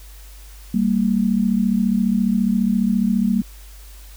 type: tone pair together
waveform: sine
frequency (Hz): 195.38 / 230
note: G3 / A#3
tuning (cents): -5 / -23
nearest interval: minor third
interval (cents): 282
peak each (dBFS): -18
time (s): 0.74-3.42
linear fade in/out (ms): 5
effects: added 50 Hz sine -38 dBFS peak until 4.16 s + white hiss -47 dBFS RMS until 4.16 s